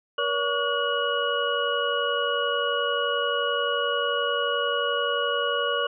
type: tone cluster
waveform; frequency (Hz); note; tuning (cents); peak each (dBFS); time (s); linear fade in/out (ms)
sine; 476.6 / 568 / 1130 / 1444 / 2914; A#4 / C#5 / C#6 / F#6 / F#7; +38 / +42 / +33 / -43 / -27; -29; 0.18-5.87; 5
effects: none